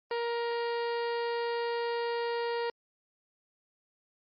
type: harmonic tone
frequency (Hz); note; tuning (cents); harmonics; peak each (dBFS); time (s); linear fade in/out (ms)
470.1; A#4; +15; 1 / 2 / 3 / 4 / 5 / 6 / 7 / 8 / 9 / 10; -31 / -36 / -45 / -42 / -50 / -48 / -53 / -53 / -50 / -51; 0.11-2.7; 2
effects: Opus 24 kbps